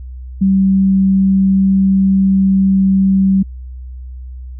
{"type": "tone", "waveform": "sine", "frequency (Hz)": 192.7, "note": "G3", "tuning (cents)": -29, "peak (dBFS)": -8, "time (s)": [0.41, 3.43], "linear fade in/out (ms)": 10, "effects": ["added 63 Hz sine -26 dBFS peak until 4.59 s"]}